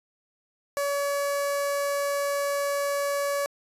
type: tone with notch filter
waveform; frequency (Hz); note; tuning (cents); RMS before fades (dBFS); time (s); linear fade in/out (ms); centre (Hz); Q
sawtooth; 567; C#5; +39; -27; 0.77-3.46; 0; 3200; 1.4
effects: resampled to 32000 Hz